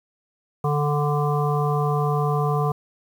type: harmonic tone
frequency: 146.83 Hz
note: D3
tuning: in tune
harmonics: 1 / 3 / 5 / 7 / 8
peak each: -21 / -26 / -28 / -29 / -30 dBFS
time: 0.64-2.72 s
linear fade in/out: 5 ms
effects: 8-bit